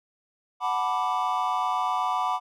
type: chord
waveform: triangle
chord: B minor seventh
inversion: second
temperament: equal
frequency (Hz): 740 / 880 / 987.8 / 1174.7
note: F#5 / A5 / B5 / D6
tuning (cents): 0 / 0 / 0 / 0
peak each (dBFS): -27 / -31 / -26 / -27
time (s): 0.6-2.4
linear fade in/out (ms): 50
effects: none